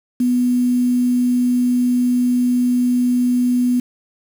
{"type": "tone with quantisation", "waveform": "sine", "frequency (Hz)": 246.9, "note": "B3", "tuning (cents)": 0, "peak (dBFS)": -13, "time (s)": [0.2, 3.8], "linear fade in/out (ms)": 5, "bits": 6, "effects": []}